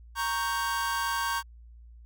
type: chord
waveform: 45% pulse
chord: G diminished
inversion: first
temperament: equal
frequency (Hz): 932.3 / 1108.7 / 1568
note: Bb5 / Db6 / G6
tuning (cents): 0 / 0 / 0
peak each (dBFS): -32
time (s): 0.15-1.43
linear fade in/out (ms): 50
effects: added 58 Hz sine -47 dBFS peak until 2.05 s